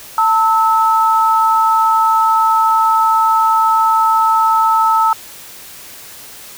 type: tone pair together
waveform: sine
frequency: 893 / 1300 Hz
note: A5 / E6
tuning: +25 / -24 cents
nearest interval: perfect fifth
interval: 651 cents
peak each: -12 dBFS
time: 0.18-5.13 s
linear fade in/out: 2 ms
effects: white hiss -35 dBFS RMS until 6.57 s